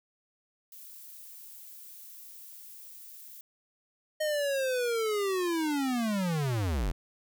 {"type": "noise", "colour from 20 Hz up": "violet", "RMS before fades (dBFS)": -48, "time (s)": [0.72, 3.41], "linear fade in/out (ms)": 2}
{"type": "linear sweep", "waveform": "square", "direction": "down", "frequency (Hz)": [622.3, 36.71], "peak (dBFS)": -28, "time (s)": [4.2, 6.92], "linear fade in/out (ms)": 10}
{"effects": []}